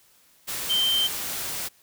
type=tone in noise; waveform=sine; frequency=3125 Hz; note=G7; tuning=6 cents flat; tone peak=-20 dBFS; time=0.69-1.08 s; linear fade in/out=20 ms; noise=white; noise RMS=-31 dBFS; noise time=0.47-1.69 s; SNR=+8 dB; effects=white hiss -59 dBFS RMS until 1.82 s